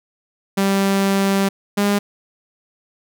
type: tone pair in turn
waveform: sawtooth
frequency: 196 / 203 Hz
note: G3 / G#3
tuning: 0 / -39 cents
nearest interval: minor second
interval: 61 cents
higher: second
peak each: -11 dBFS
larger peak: neither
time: 0.57-1.49 / 1.77-1.99 s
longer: first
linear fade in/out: 10 ms
effects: none